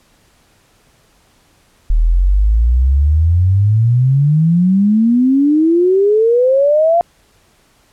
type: exponential sweep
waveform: sine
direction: up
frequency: 37.85 to 698.5 Hz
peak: -8 dBFS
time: 1.9-7.01 s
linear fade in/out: 0 ms
effects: pink hiss -53 dBFS RMS until 7.92 s + low-pass 12000 Hz 12 dB/octave